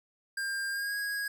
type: tone with pitch glide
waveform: square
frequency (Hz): 1600 to 1648.8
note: G6 to G#6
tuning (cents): +35 to -13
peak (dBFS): -32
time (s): 0.37-1.28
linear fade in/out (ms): 5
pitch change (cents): +52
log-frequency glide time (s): 0.7-0.96
effects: none